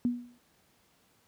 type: tone with exponential decay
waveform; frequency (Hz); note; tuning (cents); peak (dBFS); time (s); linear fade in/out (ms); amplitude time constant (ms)
sine; 242.7; B3; -30; -22; 0.05-0.38; 0; 71
effects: pink hiss -67 dBFS RMS until 1.27 s + high-pass 80 Hz 12 dB/octave